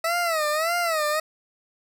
20% pulse tone with vibrato, 647 Hz, E5, 32 cents flat, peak -17 dBFS, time 0.04-1.2 s, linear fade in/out 5 ms, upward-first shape sine, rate 1.7 Hz, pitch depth 140 cents each way, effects none

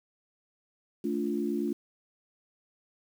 sine chord, D minor, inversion second, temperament equal with one note detuned, 220 / 289.1 / 349.2 Hz, A3 / D4 / F4, 0 / -27 / 0 cents, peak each -32 dBFS, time 1.04-1.73 s, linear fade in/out 5 ms, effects 9-bit

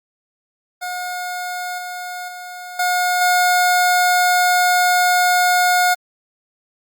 25% pulse tone with level steps, 720 Hz, F#5, 47 cents flat, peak -20 / -23 / -27 / -12 / -9 dBFS, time 0.81-5.95 s, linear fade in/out 20 ms, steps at 1.78 / 2.28 / 2.79 / 3.21 s, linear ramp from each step 5 ms, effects Opus 48 kbps

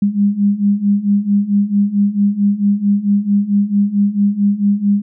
sine beating tone pair, 200 / 204.5 Hz, G3 / G#3, +35 / -26 cents, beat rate 4.5 Hz, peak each -16 / -13 dBFS, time 0.02-5.02 s, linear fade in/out 5 ms, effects none

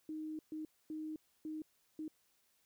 sine tone bursts at uneven times, 311.1 Hz, D#4, in tune, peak -40 dBFS, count 5, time 0.09-0.39 / 0.52-0.65 / 0.9-1.16 / 1.45-1.62 / 1.99-2.08 s, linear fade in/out 2 ms, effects white hiss -75 dBFS RMS until 2.65 s

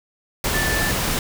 sine tone in noise, 1760 Hz, A6, in tune, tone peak -23 dBFS, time 0.54-0.91 s, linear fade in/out 2 ms, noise pink, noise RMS -22 dBFS, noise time 0.44-1.19 s, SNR -4 dB, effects none

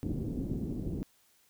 white low-pass noise, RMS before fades -35 dBFS, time 0.03-1.03 s, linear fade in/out 0 ms, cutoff 310 Hz, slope 24 dB/octave, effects white hiss -67 dBFS RMS until 1.49 s

